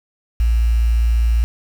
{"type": "tone with quantisation", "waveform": "sine", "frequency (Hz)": 57.4, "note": "A#1", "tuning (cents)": -26, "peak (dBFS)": -12, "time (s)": [0.4, 1.44], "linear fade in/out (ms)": 0, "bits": 6, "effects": []}